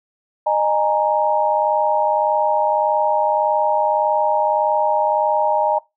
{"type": "chord", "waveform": "sine", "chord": "D# suspended fourth", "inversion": "none", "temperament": "equal with one note detuned", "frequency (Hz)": [612.6, 830.6, 932.3], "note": ["D#5", "G#5", "A#5"], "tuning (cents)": [-27, 0, 0], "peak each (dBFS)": -19, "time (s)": [0.46, 5.79], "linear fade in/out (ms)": 10, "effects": ["noise-tail reverb RT60 0.2 s tail -21 dB re dry"]}